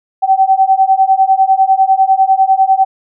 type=beating tone pair; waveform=sine; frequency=763 / 773 Hz; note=G5 / G5; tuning=-47 / -24 cents; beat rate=10 Hz; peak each=-10 dBFS; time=0.22-2.85 s; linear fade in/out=20 ms; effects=none